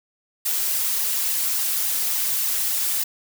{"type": "noise with flanger", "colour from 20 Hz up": "blue", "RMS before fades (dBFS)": -23, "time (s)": [0.45, 3.04], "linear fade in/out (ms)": 10, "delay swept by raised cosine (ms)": [1, 5.4], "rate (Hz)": 3.5, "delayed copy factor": 0.75, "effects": []}